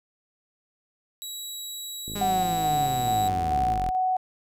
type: tone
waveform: 20% pulse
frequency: 3883 Hz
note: B7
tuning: 30 cents flat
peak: -28 dBFS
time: 1.22-3.28 s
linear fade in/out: 0 ms
type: click train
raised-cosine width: 3 ms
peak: -26 dBFS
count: 91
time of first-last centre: 2.08-3.765 s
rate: 53.4 Hz
type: linear sweep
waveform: sawtooth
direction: down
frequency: 206.3 to 37.23 Hz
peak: -26 dBFS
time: 2.15-3.91 s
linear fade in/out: 10 ms
type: tone with tremolo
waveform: sine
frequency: 744 Hz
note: F#5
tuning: 9 cents sharp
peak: -21 dBFS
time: 2.21-4.17 s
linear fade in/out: 5 ms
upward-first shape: square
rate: 2.3 Hz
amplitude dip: 30%
effects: none